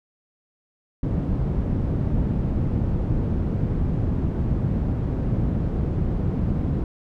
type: low-pass noise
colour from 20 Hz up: white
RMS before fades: -23 dBFS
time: 1.03-6.84 s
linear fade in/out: 2 ms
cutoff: 160 Hz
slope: 12 dB/octave
effects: none